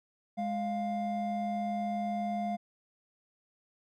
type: tone pair together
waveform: triangle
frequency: 207.8 / 700 Hz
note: G#3 / F5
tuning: +1 / +4 cents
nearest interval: octave + major sixth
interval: 2103 cents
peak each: -32 / -31 dBFS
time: 0.37-2.57 s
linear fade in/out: 20 ms
effects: none